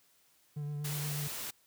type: tone with vibrato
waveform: triangle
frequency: 146.83 Hz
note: D3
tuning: in tune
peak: -33 dBFS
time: 0.56-1.28 s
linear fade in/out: 10 ms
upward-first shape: sine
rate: 8.4 Hz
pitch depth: 21 cents each way
type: noise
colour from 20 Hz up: white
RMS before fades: -40 dBFS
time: 0.84-1.51 s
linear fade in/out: 10 ms
effects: white hiss -68 dBFS RMS until 1.66 s + high-pass 60 Hz 12 dB/octave